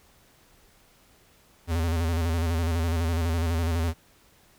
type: tone with vibrato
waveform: square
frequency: 83 Hz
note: E2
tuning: 12 cents sharp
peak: -24 dBFS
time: 1.67-3.94 s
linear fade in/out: 50 ms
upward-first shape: square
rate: 12 Hz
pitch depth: 56 cents each way
effects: pink hiss -59 dBFS RMS until 4.58 s